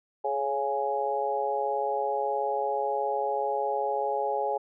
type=harmonic tone with a mistuned harmonic; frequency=138.59 Hz; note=C#3; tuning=in tune; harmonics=3 / 4 / 5 / 6; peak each=-32 / -31 / -34 / -29 dBFS; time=0.24-4.58 s; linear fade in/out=10 ms; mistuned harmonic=3; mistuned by=+21 cents; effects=none